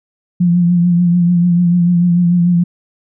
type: tone with vibrato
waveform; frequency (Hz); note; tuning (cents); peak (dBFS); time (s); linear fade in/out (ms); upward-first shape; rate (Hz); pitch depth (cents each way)
sine; 174.61; F3; 0; -8; 0.4-2.64; 10; triangle; 6.8; 44
effects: none